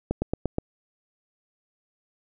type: slowing click train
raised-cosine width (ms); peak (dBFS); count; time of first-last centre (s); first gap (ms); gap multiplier
2; -11; 5; 0.11-0.584; 110; 1.05
effects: none